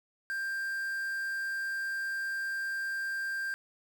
triangle tone with quantisation, 1585 Hz, G6, 19 cents sharp, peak -30 dBFS, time 0.3-3.54 s, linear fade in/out 0 ms, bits 8, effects none

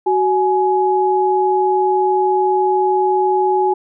sine tone pair together, 373.9 / 840 Hz, F#4 / G#5, +18 / +19 cents, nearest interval octave + major second, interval 1401 cents, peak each -15 dBFS, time 0.06-3.74 s, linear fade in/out 10 ms, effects none

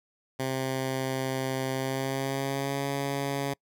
10% pulse tone with pitch glide, 132 to 139.37 Hz, C3 to C#3, +16 to +10 cents, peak -20 dBFS, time 0.39-3.54 s, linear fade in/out 10 ms, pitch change +94 cents, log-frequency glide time 1.73-2.86 s, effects noise-tail reverb RT60 0.1 s tail -26 dB re dry

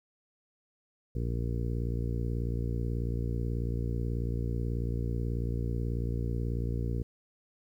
harmonic tone, 58.3 Hz, A#1, 1 cent sharp, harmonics 1 / 2 / 3 / 4 / 5 / 6 / 7 / 8, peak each -32 / -33 / -40 / -42 / -44 / -45 / -45 / -45 dBFS, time 1.15-7.03 s, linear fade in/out 5 ms, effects 11-bit

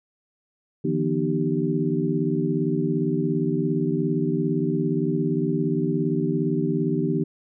sine tone cluster, 152.5 / 169.9 / 243.2 / 306.1 / 388.2 Hz, D#3 / F3 / B3 / D#4 / G4, -34 / -47 / -26 / -28 / -17 cents, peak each -27 dBFS, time 0.84-7.24 s, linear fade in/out 10 ms, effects none

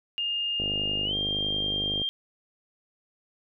sine tone with pitch glide, 2825 to 3189 Hz, F7 to G7, +19 to +29 cents, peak -26 dBFS, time 0.18-2.09 s, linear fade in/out 0 ms, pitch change +210 cents, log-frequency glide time 1.04-1.14 s
click train, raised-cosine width 2 ms, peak -22 dBFS, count 73, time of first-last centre 0.6-2.017 s, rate 50.8 Hz
effects none

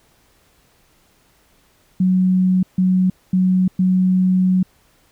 sine tone bursts at uneven times, 185 Hz, F#3, in tune, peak -12 dBFS, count 4, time 2-2.63 / 2.78-3.1 / 3.33-3.68 / 3.79-4.63 s, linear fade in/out 5 ms, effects pink hiss -57 dBFS RMS until 5.11 s

